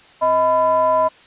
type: ring-modulated tone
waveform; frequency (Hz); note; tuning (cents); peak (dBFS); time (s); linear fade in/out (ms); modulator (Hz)
triangle; 184.2; F#3; -7; -8; 0.21-1.09; 20; 817
effects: white hiss -47 dBFS RMS until 1.26 s + resampled to 8000 Hz